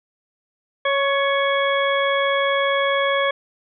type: harmonic tone with a mistuned harmonic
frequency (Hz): 554.4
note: C#5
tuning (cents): 0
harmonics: 1 / 2 / 3 / 4 / 6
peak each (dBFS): -20 / -23 / -25 / -26 / -28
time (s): 0.85-3.31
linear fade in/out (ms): 5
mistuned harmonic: 3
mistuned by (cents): +24
effects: none